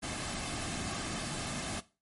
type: noise with comb filter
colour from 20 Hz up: pink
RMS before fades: -37 dBFS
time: 0.02-1.81 s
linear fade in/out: 20 ms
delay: 2.1 ms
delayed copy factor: -0.5
effects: noise-tail reverb RT60 0.3 s tail -17 dB re dry + MP3 48 kbps